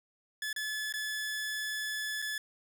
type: tone with dropouts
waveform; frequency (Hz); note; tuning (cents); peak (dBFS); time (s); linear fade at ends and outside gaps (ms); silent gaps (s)
sawtooth; 1721; A6; -39; -30; 0.42-2.38; 2; 0.529-0.562 / 0.925-0.938 / 2.219-2.223
effects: 10-bit